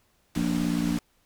pink low-pass noise, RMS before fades -37 dBFS, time 0.35-0.99 s, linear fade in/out 2 ms, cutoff 10000 Hz, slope 12 dB/octave
harmonic tone, 58.27 Hz, A#1, in tune, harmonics 3 / 4 / 5, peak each -28 / -28 / -28 dBFS, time 0.36-0.98 s, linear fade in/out 5 ms
effects pink hiss -67 dBFS RMS until 1.25 s

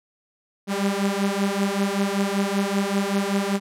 sawtooth beating tone pair, 196 / 201.2 Hz, G3 / G3, 0 / +45 cents, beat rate 5.2 Hz, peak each -20 / -20 dBFS, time 0.67-3.6 s, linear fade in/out 50 ms, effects low-pass 12000 Hz 12 dB/octave

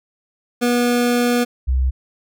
25% pulse / sine tone pair in turn, 242.3 / 64.6 Hz, B3 / C2, -33 / -21 cents, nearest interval octave + major seventh, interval 2288 cents, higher first, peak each -11 / -14 dBFS, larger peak first, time 0.61-1.45 / 1.67-1.91 s, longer first, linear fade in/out 20 ms, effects none

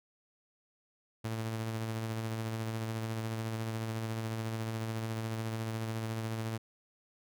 sawtooth tone with tremolo, 111.8 Hz, A2, 28 cents sharp, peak -29 dBFS, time 1.24-6.58 s, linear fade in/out 10 ms, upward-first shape sine, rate 14 Hz, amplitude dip 30%, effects none

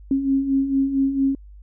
sine beating tone pair, 268.3 / 272.7 Hz, C4 / C#4, +44 / -28 cents, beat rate 4.4 Hz, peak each -25 / -18 dBFS, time 0.11-1.35 s, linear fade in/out 2 ms, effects added 50 Hz sine -40 dBFS peak until 1.62 s

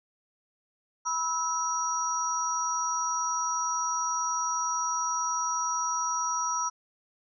sine tone cluster, 979 / 1310 / 5760 Hz, B5 / E6 / F#8, -15 / -11 / -47 cents, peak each -31 dBFS, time 1.05-6.7 s, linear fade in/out 20 ms, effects none

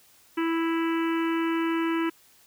harmonic tone, 329.6 Hz, E4, in tune, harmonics 1 / 3 / 4 / 5 / 6 / 7 / 8 / 9, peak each -24 / -34 / -36 / -38 / -40 / -41 / -42 / -43 dBFS, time 0.37-2.1 s, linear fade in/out 10 ms, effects white hiss -58 dBFS RMS until 2.46 s

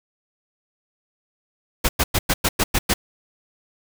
pink noise bursts, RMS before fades -18 dBFS, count 8, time 1.84-2.94 s, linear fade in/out 10 ms, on 50 ms, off 100 ms, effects none

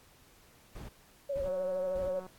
brown noise bursts, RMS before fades -43 dBFS, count 3, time 0.75-2.09 s, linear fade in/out 10 ms, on 140 ms, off 460 ms
sine tone with vibrato, 554.4 Hz, C#5, in tune, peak -31 dBFS, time 1.29-2.2 s, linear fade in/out 10 ms, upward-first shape sine, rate 13 Hz, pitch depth 47 cents each way
click train, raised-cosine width 1 ms, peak -34 dBFS, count 150, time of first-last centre 1.46-2.265 s, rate 185 Hz
effects pink hiss -61 dBFS RMS until 2.38 s + AAC 64 kbps

